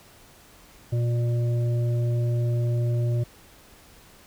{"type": "harmonic tone", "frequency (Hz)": 119.2, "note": "A#2", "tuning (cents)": 39, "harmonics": [1, 3, 5], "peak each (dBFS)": [-21, -35, -37], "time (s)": [0.92, 3.24], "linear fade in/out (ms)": 10, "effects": ["pink hiss -52 dBFS RMS until 4.26 s"]}